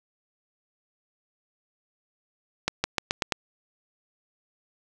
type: accelerating click train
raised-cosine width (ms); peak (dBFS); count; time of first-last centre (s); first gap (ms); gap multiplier
0.2; -6; 6; 2.68-3.322; 160; 0.89
effects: none